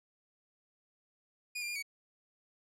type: tone with pitch steps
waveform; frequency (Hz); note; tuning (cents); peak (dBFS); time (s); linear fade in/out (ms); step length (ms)
sawtooth; 2452 / 2389 / 2415 / 2255; D#7 / D7 / D7 / C#7; -26 / +29 / +48 / +29; -33; 1.55-1.826; 10; 69
effects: low-pass 12000 Hz 12 dB/octave